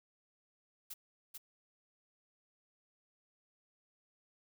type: noise with echo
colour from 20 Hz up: blue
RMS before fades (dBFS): -45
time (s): 0.9-0.94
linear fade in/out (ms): 10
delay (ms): 440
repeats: 1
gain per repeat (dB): -2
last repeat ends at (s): 1.38
effects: none